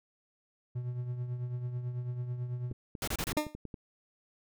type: tone with tremolo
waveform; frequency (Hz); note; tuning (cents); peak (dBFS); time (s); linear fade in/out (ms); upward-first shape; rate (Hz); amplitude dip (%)
triangle; 123.2; B2; -4; -29; 0.75-2.73; 10; triangle; 9.1; 60
type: clicks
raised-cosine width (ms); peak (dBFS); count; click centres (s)
3; -28; 9; 2.714 / 2.952 / 3.149 / 3.329 / 3.369 / 3.467 / 3.55 / 3.653 / 3.742
type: noise bursts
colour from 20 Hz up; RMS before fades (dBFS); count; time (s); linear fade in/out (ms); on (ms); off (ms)
pink; -34; 4; 3.02-3.324; 2; 55; 28
type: tone with exponential decay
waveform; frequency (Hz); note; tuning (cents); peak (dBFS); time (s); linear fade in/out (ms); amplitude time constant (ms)
20% pulse; 302.5; D#4; -49; -19; 3.37-3.55; 2; 39
effects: none